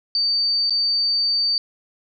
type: tone with dropouts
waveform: sine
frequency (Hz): 4600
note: D8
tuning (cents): -37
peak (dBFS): -17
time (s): 0.15-1.58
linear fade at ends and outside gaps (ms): 1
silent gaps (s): 0.697-0.706
effects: none